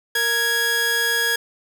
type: tone pair together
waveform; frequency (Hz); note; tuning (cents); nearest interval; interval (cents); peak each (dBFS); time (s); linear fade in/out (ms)
sawtooth; 465.4 / 1661.2; A#4 / G#6; -3 / 0; octave + minor seventh; 2203; -24 / -15; 0.15-1.36; 5
effects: none